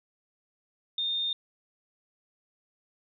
sine tone, 3644 Hz, A#7, 40 cents flat, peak -27 dBFS, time 0.98-1.33 s, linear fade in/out 2 ms, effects none

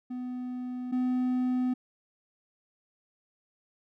triangle tone pair in turn, 250 / 252.3 Hz, B3 / B3, +21 / +37 cents, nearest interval unison, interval 16 cents, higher second, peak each -31 / -23 dBFS, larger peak second, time 0.1-0.92 / 0.92-1.74 s, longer neither, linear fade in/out 10 ms, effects none

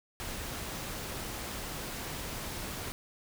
pink noise, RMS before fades -39 dBFS, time 0.2-2.92 s, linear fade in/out 0 ms, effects none

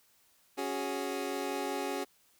25% pulse chord, C# suspended fourth, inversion none, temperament equal, 277.2 / 370 / 415.3 Hz, C#4 / F#4 / G#4, 0 / 0 / 0 cents, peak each -34 dBFS, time 0.57-2.05 s, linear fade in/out 20 ms, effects white hiss -67 dBFS RMS until 2.39 s

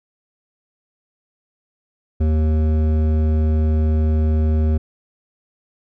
sine tone with hard clipping, 77.78 Hz, D#2, in tune, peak -16 dBFS, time 2.2-4.78 s, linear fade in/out 10 ms, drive 12 dB, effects none

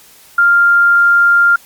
sine tone, 1396.9 Hz, F6, in tune, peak -6 dBFS, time 0.38-1.56 s, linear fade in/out 5 ms, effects white hiss -43 dBFS RMS until 1.65 s + Opus 48 kbps

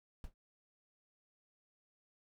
brown noise with exponential decay, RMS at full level -39 dBFS, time 0.24-0.34 s, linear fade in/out 1 ms, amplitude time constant 20 ms, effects none

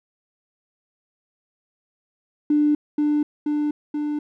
triangle tone with echo, 297 Hz, D4, 20 cents sharp, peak -11 dBFS, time 2.5-2.75 s, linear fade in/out 5 ms, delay 480 ms, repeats 3, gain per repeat -3 dB, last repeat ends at 4.19 s, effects tanh soft clip ceiling -13 dBFS

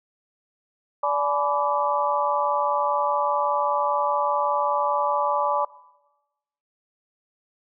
sine tone cluster, 581 / 850 / 995 / 1161 Hz, D5 / G#5 / B5 / D6, -19 / +40 / +13 / -20 cents, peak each -26 dBFS, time 1.03-5.65 s, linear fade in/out 5 ms, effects noise-tail reverb RT60 1.0 s tail -19 dB re dry

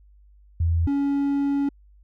sine / triangle tone pair in turn, 83.5 / 280.9 Hz, E2 / C#4, +23 / +23 cents, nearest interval octave + major sixth, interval 2100 cents, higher second, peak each -18 dBFS, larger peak neither, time 0.6-0.87 / 0.87-1.69 s, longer second, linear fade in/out 5 ms, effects added 50 Hz sine -50 dBFS peak until 2.03 s

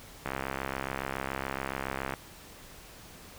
click train, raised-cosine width 0.5 ms, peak -17 dBFS, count 127, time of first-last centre 0.26-2.138 s, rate 67.1 Hz, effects pink hiss -50 dBFS RMS until 3.38 s

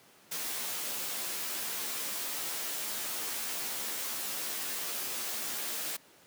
white noise with comb filter, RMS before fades -36 dBFS, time 0.31-5.97 s, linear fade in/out 10 ms, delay 13 ms, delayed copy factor +0.9, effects pink hiss -59 dBFS RMS until 6.26 s + high-pass 200 Hz 12 dB/octave

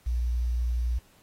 sine tone with quantisation, 59.8 Hz, A#1, 45 cents sharp, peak -24 dBFS, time 0.06-0.99 s, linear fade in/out 10 ms, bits 9, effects pink hiss -61 dBFS RMS until 1.22 s + AAC 48 kbps

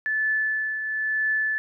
sine tone with tremolo, 1741 Hz, A6, 19 cents flat, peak -20 dBFS, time 0.06-1.58 s, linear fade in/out 0 ms, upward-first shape triangle, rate 1 Hz, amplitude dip 55%, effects none

